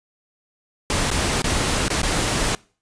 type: noise with dropouts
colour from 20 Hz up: pink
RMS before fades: -21 dBFS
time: 0.9-2.55 s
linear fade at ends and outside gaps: 1 ms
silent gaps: 1.104-1.113 / 1.42-1.442 / 1.882-1.902 / 2.017-2.031 s
effects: noise-tail reverb RT60 0.4 s tail -24 dB re dry + resampled to 22050 Hz